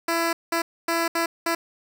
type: tone bursts at uneven times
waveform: 10% pulse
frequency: 334.2 Hz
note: E4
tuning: 24 cents sharp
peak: -13 dBFS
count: 5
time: 0.08-0.33 / 0.52-0.62 / 0.88-1.08 / 1.15-1.26 / 1.46-1.55 s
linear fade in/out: 5 ms
effects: none